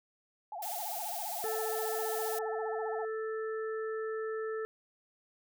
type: tone with vibrato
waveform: sine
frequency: 769 Hz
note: G5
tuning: 33 cents flat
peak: -38 dBFS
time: 0.52-3.05 s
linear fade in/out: 2 ms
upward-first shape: sine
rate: 15 Hz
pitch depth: 220 cents each way
type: noise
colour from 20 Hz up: blue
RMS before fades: -40 dBFS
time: 0.62-2.39 s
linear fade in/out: 5 ms
type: harmonic tone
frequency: 440 Hz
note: A4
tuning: in tune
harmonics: 1 / 3 / 4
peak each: -34 / -44 / -46 dBFS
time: 1.44-4.65 s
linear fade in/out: 0 ms
effects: none